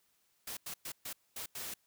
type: noise bursts at uneven times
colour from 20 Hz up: white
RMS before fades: -42 dBFS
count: 6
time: 0.47-0.57 / 0.66-0.74 / 0.85-0.92 / 1.05-1.13 / 1.36-1.46 / 1.55-1.74 s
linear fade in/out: 5 ms
effects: white hiss -74 dBFS RMS until 1.86 s